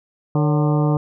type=harmonic tone with a mistuned harmonic; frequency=150.3 Hz; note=D3; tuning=40 cents sharp; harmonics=1 / 2 / 3 / 4 / 5 / 6 / 7 / 8; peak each=-16 / -22 / -26 / -28 / -30 / -32 / -33 / -34 dBFS; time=0.35-0.97 s; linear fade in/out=2 ms; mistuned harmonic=4; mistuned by=-100 cents; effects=none